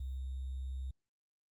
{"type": "tone with sample-and-hold", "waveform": "sine", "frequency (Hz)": 65.41, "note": "C2", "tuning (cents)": 0, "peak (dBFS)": -37, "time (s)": [0, 0.91], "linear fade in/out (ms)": 5, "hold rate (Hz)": 3675, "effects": ["Opus 32 kbps"]}